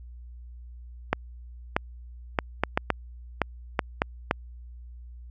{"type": "clicks", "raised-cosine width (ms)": 0.5, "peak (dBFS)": -6, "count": 10, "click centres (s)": [1.13, 1.765, 2.388, 2.636, 2.775, 2.903, 3.417, 3.792, 4.019, 4.311], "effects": ["added 60 Hz sine -41 dBFS peak until 5.3 s"]}